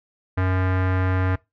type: tone with low-pass filter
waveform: square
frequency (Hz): 93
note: F#2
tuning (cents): +9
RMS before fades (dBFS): -21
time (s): 0.37-1.36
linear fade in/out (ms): 10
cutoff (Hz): 1700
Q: 2.1
effects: noise-tail reverb RT60 0.2 s tail -21 dB re dry